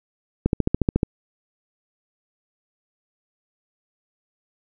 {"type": "click train", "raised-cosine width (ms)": 3, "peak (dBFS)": -5, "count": 9, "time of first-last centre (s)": [0.46, 1.031], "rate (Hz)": 14, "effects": []}